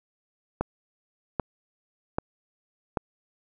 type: click train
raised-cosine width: 1 ms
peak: -11 dBFS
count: 4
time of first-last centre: 0.61-2.972 s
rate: 1.27 Hz
effects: none